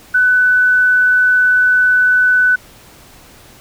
sine tone, 1497 Hz, F#6, 20 cents sharp, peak -8 dBFS, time 0.14-2.56 s, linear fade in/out 10 ms, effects pink hiss -42 dBFS RMS until 3.6 s

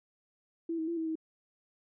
sine tone with pitch steps, 331.8 / 319.6 / 338.4 / 323.1 / 319.1 Hz, E4 / D#4 / E4 / E4 / D#4, +11 / +47 / +45 / -35 / +44 cents, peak -31 dBFS, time 0.69-1.155 s, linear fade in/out 5 ms, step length 93 ms, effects none

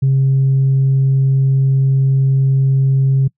sine tone, 134.8 Hz, C#3, 48 cents flat, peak -8 dBFS, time 0.02-3.28 s, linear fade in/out 10 ms, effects noise-tail reverb RT60 0.1 s tail -24 dB re dry + tanh soft clip ceiling -7 dBFS

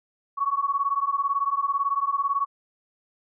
sine beating tone pair, 1108.7 / 1126.7 Hz, C#6 / C#6, 0 / +28 cents, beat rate 18 Hz, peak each -25 dBFS, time 0.37-2.46 s, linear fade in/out 20 ms, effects none

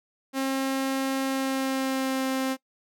sawtooth tone with pitch glide, 268 to 263.9 Hz, C4 to C4, +42 to +15 cents, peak -21 dBFS, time 0.33-2.57 s, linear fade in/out 50 ms, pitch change -27 cents, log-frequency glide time 1.25-2.25 s, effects noise-tail reverb RT60 0.1 s tail -20 dB re dry

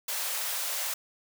white high-pass noise, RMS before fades -32 dBFS, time 0.08-0.94 s, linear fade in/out 5 ms, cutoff 500 Hz, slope 48 dB/octave, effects none

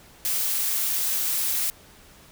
blue noise, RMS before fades -25 dBFS, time 0.25-1.7 s, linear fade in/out 0 ms, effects pink hiss -51 dBFS RMS until 2.31 s

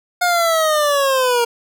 25% pulse linear sweep, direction down, 719 to 466.2 Hz, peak -10 dBFS, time 0.21-1.45 s, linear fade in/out 10 ms, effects none

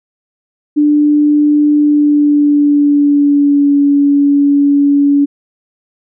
sine tone with pitch glide, 296 to 284.4 Hz, D4 to C#4, +14 to +45 cents, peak -6 dBFS, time 0.76-5.26 s, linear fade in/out 20 ms, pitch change -69 cents, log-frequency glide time 1.76-3.76 s, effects none

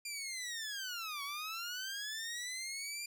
15% pulse linear two-way sweep, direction down then up, 2400 to 1109 to 2400 Hz, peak -33 dBFS, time 0.05-3.06 s, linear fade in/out 5 ms, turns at 1.23 s, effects none

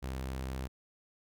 sawtooth tone, 65.41 Hz, C2, in tune, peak -32 dBFS, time 0.02-0.68 s, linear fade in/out 20 ms, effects none

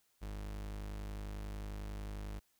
40% pulse tone, 51.1 Hz, G#1, 27 cents flat, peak -40 dBFS, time 0.21-2.4 s, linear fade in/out 20 ms, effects white hiss -75 dBFS RMS until 2.59 s

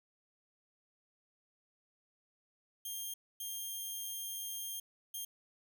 5% pulse tone bursts at uneven times, 3199 Hz, G7, 34 cents sharp, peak -31 dBFS, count 3, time 2.85-3.14 / 3.4-4.8 / 5.14-5.25 s, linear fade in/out 5 ms, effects none

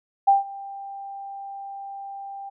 sine tone with ADSR envelope, 791 Hz, G5, 15 cents sharp, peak -11 dBFS, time 0.27-2.5 s, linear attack 14 ms, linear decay 150 ms, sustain -22 dB, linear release 16 ms, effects none

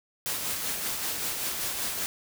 white noise with tremolo, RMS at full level -30 dBFS, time 0.26-2.06 s, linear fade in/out 0 ms, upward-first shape sine, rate 5.2 Hz, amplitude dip 35%, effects none

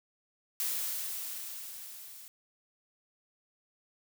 blue noise with level ramp, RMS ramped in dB -32 to -50 dBFS, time 0.6-2.28 s, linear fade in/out 0 ms, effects none

